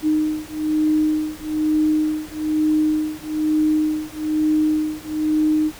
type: beating tone pair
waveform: sine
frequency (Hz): 307.6 / 308.7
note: D#4 / D#4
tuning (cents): -20 / -14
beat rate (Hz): 1.1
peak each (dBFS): -20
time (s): 0.02-5.72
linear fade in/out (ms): 50
effects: pink hiss -40 dBFS RMS until 5.79 s